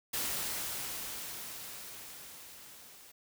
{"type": "noise with level ramp", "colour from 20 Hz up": "white", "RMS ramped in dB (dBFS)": [-34, -55], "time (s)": [0.13, 3.12], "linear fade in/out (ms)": 10, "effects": []}